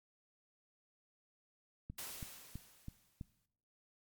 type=click train; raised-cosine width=5 ms; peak=-32 dBFS; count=5; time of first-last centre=1.9-3.211 s; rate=3.05 Hz
type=noise with exponential decay; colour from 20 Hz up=white; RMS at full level=-44 dBFS; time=1.98-3.46 s; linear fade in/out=5 ms; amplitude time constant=320 ms
effects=noise-tail reverb RT60 0.8 s tail -23 dB re dry + MP3 96 kbps